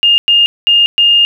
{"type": "tone bursts at uneven times", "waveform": "sine", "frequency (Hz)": 2826, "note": "F7", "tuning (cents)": 20, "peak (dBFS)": -5, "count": 4, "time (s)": [[0.03, 0.18], [0.28, 0.46], [0.67, 0.86], [0.98, 1.25]], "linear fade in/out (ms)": 0, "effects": ["7-bit"]}